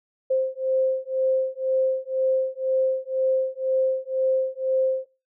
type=beating tone pair; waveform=sine; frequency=523.3 / 525.3 Hz; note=C5 / C5; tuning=0 / +7 cents; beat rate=2 Hz; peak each=-24 dBFS; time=0.3-5.06 s; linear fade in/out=10 ms; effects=noise-tail reverb RT60 0.3 s tail -21 dB re dry